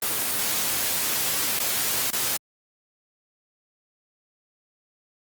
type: noise with dropouts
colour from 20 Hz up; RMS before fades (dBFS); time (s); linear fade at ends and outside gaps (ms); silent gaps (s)
white; -25; 0.02-2.37; 5; 1.591-1.598 / 2.106-2.129
effects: high-pass 80 Hz 12 dB/octave + Opus 24 kbps